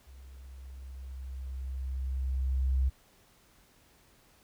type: tone with level ramp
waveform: sine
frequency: 65.5 Hz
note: C2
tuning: 2 cents sharp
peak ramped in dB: -48 to -23 dBFS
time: 0.06-2.9 s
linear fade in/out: 20 ms
effects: pink hiss -63 dBFS RMS until 4.43 s